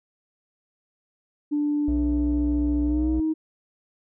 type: tone with pitch glide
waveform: sine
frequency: 294.3 to 315.4 Hz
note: D4 to D#4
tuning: +4 to +24 cents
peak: -20 dBFS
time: 1.51-3.34 s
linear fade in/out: 20 ms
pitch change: +120 cents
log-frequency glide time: 2.84-3.11 s
type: tone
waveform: triangle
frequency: 61.74 Hz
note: B1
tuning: in tune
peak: -21 dBFS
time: 1.88-3.2 s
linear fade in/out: 0 ms
effects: tanh soft clip ceiling -16 dBFS